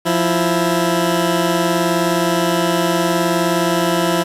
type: tone pair together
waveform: 15% pulse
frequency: 174.61 / 329.9 Hz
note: F3 / E4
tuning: 0 / +1 cents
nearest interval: major seventh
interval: 1101 cents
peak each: -11 dBFS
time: 0.05-4.24 s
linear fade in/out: 20 ms
effects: resampled to 32000 Hz + 7-bit